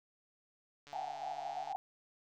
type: click train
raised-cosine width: 0.2 ms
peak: -37 dBFS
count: 124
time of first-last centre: 0.87-1.724 s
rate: 144 Hz
type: band-pass noise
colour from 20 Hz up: white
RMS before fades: -41 dBFS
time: 0.93-1.76 s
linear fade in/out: 0 ms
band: 710 to 820 Hz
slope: 96 dB/octave
effects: none